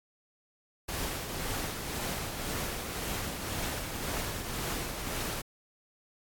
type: noise with tremolo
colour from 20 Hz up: pink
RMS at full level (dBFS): -34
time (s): 0.88-5.42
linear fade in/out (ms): 10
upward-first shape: triangle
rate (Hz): 1.9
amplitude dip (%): 45
effects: AAC 64 kbps